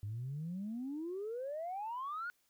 sine exponential sweep, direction up, 98.8 to 1480 Hz, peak -37 dBFS, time 0.03-2.3 s, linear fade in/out 0 ms, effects tanh soft clip ceiling -34 dBFS + white hiss -75 dBFS RMS until 2.49 s

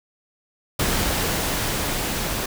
pink noise with level ramp, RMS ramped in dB -22 to -26 dBFS, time 0.79-2.46 s, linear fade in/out 5 ms, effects none

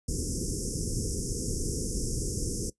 pink band-stop noise, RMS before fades -31 dBFS, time 0.08-2.7 s, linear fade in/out 5 ms, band 490 to 5200 Hz, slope 96 dB/octave, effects noise-tail reverb RT60 0.1 s tail -18 dB re dry + resampled to 24000 Hz

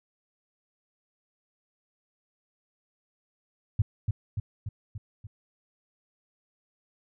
sine tone with echo, 104.1 Hz, G#2, 5 cents sharp, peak -18 dBFS, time 3.79-3.82 s, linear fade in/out 5 ms, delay 290 ms, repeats 5, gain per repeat -4 dB, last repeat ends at 5.27 s, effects none

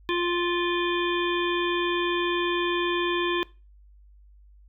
harmonic tone, 349.2 Hz, F4, in tune, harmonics 1 / 3 / 5 / 7 / 9 / 10, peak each -25 / -30 / -32 / -33 / -35 / -35 dBFS, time 0.09-3.43 s, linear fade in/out 0 ms, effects noise-tail reverb RT60 0.3 s tail -21 dB re dry + added 50 Hz sine -50 dBFS peak until 4.68 s

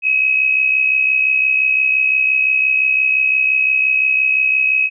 sine tone with amplitude modulation, 2552 Hz, D#7, 43 cents sharp, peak -9 dBFS, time 0.02-4.9 s, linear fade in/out 50 ms, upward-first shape sine, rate 65.8 Hz, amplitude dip 60%, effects none

